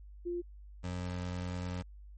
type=tone pair in turn; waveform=sine / 25% pulse; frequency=349.2 / 89.91 Hz; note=F4 / F#2; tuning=0 / -49 cents; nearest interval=octave + major seventh; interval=2349 cents; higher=first; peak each=-33 / -32 dBFS; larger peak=second; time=0.25-0.42 / 0.83-1.83 s; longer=second; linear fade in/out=20 ms; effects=added 50 Hz sine -48 dBFS peak until 2.17 s + MP3 32 kbps